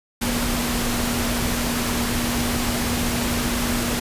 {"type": "tone in noise", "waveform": "sine", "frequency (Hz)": 239.6, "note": "A#3", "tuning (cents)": 48, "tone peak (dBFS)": -25, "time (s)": [0.21, 4], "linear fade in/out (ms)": 10, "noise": "pink", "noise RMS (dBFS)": -24, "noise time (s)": [0.21, 4], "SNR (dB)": -4, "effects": ["resampled to 32000 Hz"]}